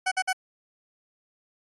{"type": "tone bursts", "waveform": "20% pulse", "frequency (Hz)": 750, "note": "F#5", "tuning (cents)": 23, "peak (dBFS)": -18, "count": 3, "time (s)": [0.06, 0.33], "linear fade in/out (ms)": 10, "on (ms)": 56, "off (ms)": 51, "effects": ["AAC 32 kbps"]}